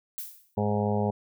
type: noise with exponential decay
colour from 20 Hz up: violet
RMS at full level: -33 dBFS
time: 0.18-0.55 s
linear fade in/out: 0 ms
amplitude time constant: 79 ms
type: harmonic tone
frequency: 103.83 Hz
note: G#2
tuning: in tune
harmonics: 1 / 2 / 4 / 5 / 6 / 7 / 8 / 9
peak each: -29 / -28 / -31 / -33 / -36 / -36 / -34 / -41 dBFS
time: 0.57-1.11 s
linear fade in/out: 10 ms
effects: none